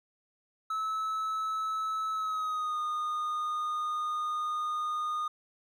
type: tone with pitch glide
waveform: triangle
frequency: 1300 to 1227 Hz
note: E6 to D#6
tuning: -24 to -25 cents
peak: -28 dBFS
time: 0.7-5.28 s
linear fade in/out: 5 ms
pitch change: -101 cents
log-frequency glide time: 2.12-2.79 s
effects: none